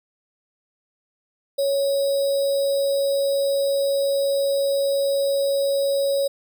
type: tone with sample-and-hold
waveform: sine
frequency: 554.4 Hz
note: C#5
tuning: in tune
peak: -18 dBFS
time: 1.58-6.28 s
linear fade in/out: 10 ms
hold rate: 4410 Hz
effects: none